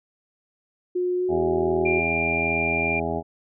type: tone with pitch glide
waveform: sine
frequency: 360 to 372.9 Hz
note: F#4 to F#4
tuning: -47 to +14 cents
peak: -21 dBFS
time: 0.95-2 s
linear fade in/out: 10 ms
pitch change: +61 cents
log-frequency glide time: 1.17-1.38 s
type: harmonic tone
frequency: 82.41 Hz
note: E2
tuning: in tune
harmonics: 1 / 2 / 3 / 4 / 5 / 7 / 8 / 9 / 10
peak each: -34 / -33 / -32 / -34 / -30 / -35 / -31 / -34 / -33 dBFS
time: 1.28-3.23 s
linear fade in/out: 50 ms
type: tone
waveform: sine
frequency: 2385 Hz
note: D7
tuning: 26 cents sharp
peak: -23 dBFS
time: 1.85-3 s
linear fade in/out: 10 ms
effects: none